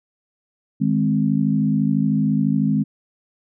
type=chord; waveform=sine; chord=Ab major; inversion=second; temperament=equal; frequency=155.56 / 207.7 / 261.6 Hz; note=Eb3 / Ab3 / C4; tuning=0 / 0 / 0 cents; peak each=-21 / -19 / -21 dBFS; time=0.8-2.84 s; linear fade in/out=20 ms; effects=none